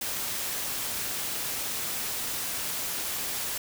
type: noise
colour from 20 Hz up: white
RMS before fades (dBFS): -32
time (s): 0.01-3.58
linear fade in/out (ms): 5
effects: none